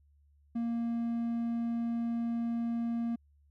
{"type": "tone", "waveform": "triangle", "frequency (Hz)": 233.1, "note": "A#3", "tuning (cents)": 0, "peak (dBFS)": -28, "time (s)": [0.55, 3.16], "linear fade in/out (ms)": 10, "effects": ["added 72 Hz sine -62 dBFS peak until 3.5 s"]}